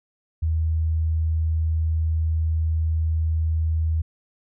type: tone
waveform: sine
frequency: 80 Hz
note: D#2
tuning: 49 cents sharp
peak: -19 dBFS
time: 0.42-4.02 s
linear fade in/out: 10 ms
effects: none